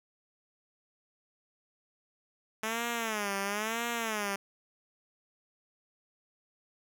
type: tone with vibrato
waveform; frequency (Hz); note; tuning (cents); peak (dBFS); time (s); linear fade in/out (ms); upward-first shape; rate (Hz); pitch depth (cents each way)
5% pulse; 215.8; A3; -33; -20; 2.63-4.36; 5; sine; 1; 160
effects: none